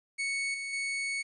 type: tone with level steps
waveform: 40% pulse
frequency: 2217 Hz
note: C#7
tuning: in tune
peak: -29 / -34 / -30 dBFS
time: 0.18-1.23 s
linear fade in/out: 20 ms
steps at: 0.54 / 0.73 s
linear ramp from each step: 2 ms
effects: resampled to 24000 Hz + 11-bit